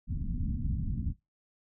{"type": "low-pass noise", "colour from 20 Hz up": "pink", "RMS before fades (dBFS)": -32, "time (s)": [0.07, 1.14], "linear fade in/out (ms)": 50, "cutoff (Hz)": 240, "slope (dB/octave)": 48, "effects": ["noise-tail reverb RT60 0.2 s tail -20 dB re dry"]}